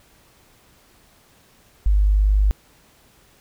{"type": "tone", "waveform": "sine", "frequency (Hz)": 50.6, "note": "G#1", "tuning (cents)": -44, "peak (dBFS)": -13, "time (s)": [1.86, 2.51], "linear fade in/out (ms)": 0, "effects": ["pink hiss -55 dBFS RMS until 3.4 s"]}